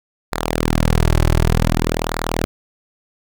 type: tone with flanger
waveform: sawtooth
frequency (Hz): 40.33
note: E1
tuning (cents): -37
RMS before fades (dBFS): -17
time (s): 0.32-2.45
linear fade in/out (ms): 0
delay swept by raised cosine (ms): 0.33 to 4.23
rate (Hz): 0.54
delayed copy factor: -0.8
effects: none